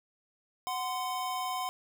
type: tone pair together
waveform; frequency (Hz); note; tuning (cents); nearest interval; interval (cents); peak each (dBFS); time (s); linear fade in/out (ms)
square; 740.7 / 1033; F#5 / C6; +2 / -22; tritone; 576; -36 / -35; 0.67-1.69; 0
effects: none